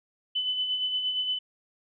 sine tone with tremolo, 3012 Hz, F#7, 30 cents sharp, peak -24 dBFS, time 0.35-1.39 s, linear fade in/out 10 ms, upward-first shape sine, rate 8.6 Hz, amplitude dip 45%, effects none

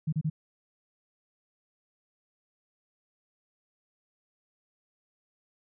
sine tone bursts, 155.56 Hz, D#3, in tune, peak -25 dBFS, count 3, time 0.07-0.3 s, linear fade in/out 10 ms, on 56 ms, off 31 ms, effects none

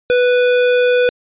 square tone, 493.9 Hz, B4, in tune, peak -11 dBFS, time 0.1-1.09 s, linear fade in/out 0 ms, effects resampled to 8000 Hz

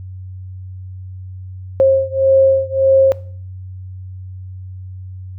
sine beating tone pair, 535 / 536.7 Hz, C5 / C5, +38 / +44 cents, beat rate 1.7 Hz, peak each -12 / -13 dBFS, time 1.8-3.12 s, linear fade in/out 0 ms, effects noise-tail reverb RT60 0.5 s tail -20 dB re dry + added 93 Hz sine -28 dBFS peak until 5.38 s

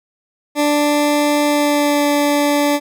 20% pulse tone with pitch glide, 293.8 to 290.3 Hz, D4 to D4, +1 to -20 cents, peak -8 dBFS, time 0.55-2.8 s, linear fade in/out 50 ms, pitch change -21 cents, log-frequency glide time 1.44-2.06 s, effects none

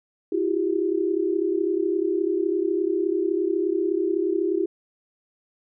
sine tone cluster, 329.1 / 360.8 / 397.2 Hz, E4 / F#4 / G4, -3 / -44 / +23 cents, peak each -25 dBFS, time 0.32-4.66 s, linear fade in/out 5 ms, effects none

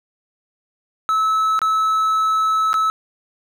triangle tone with dropouts, 1300 Hz, E6, 24 cents flat, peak -13 dBFS, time 1.09-2.9 s, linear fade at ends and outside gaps 0 ms, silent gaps 1.591-1.617 / 2.731-2.741 s, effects none

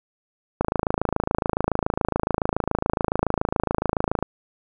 click train, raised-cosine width 1 ms, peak -6 dBFS, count 99, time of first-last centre 0.61-4.226 s, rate 27.1 Hz, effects none

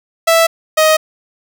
sawtooth tone pair in turn, 659.3 / 626.4 Hz, E5 / D#5, 0 / +11 cents, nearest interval minor second, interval 89 cents, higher first, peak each -4 dBFS, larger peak neither, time 0.27-0.47 / 0.77-0.97 s, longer neither, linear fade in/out 10 ms, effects none

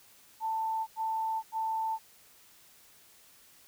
sine tone bursts, 888 Hz, A5, 16 cents sharp, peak -29 dBFS, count 3, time 0.4-1.988 s, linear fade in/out 50 ms, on 470 ms, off 89 ms, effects white hiss -59 dBFS RMS until 3.67 s

